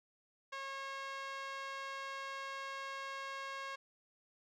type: tone with band-pass filter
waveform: 5% pulse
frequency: 544 Hz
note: C#5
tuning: 33 cents flat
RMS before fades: -44 dBFS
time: 0.52-3.76 s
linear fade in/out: 10 ms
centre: 1100 Hz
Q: 1.3
effects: none